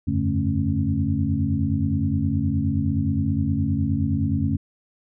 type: tone cluster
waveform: sine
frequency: 87 / 96.6 / 143.9 / 218.7 / 273.8 Hz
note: F2 / G2 / D3 / A3 / C#4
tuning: -6 / -25 / -35 / -10 / -21 cents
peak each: -26 dBFS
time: 0.07-4.57 s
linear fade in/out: 10 ms
effects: none